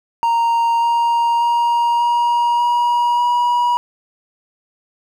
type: tone with pitch steps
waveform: triangle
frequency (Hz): 930 / 937 / 944.1 / 951.2 / 958.4 / 965.6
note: A#5 / A#5 / A#5 / A#5 / A#5 / B5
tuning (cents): -4 / +9 / +22 / +35 / +48 / -39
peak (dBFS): -11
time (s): 0.23-3.77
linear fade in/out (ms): 0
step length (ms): 590
effects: none